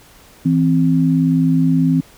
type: tone pair together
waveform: sine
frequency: 163.55 / 262.3 Hz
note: E3 / C4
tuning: -13 / +4 cents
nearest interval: minor sixth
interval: 817 cents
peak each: -14 dBFS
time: 0.45-2.01 s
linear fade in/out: 10 ms
effects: pink hiss -46 dBFS RMS until 2.17 s